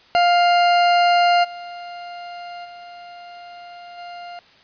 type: tone with level steps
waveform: 40% pulse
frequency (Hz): 701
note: F5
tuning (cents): +6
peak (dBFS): -12 / -31 / -36 / -32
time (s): 0.15-4.39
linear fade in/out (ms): 0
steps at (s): 1.43 / 2.64 / 3.97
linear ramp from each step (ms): 20
effects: white hiss -51 dBFS RMS until 4.63 s + resampled to 11025 Hz